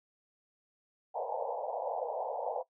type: band-pass noise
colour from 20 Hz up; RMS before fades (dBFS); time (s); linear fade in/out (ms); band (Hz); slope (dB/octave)
pink; -36; 1.14-2.63; 20; 470 to 930; 96
effects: noise-tail reverb RT60 0.1 s tail -17 dB re dry